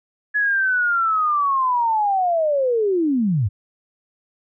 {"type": "linear sweep", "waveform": "sine", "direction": "down", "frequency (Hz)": [1701, 87.8], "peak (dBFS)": -16, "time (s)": [0.34, 3.49], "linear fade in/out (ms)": 20, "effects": []}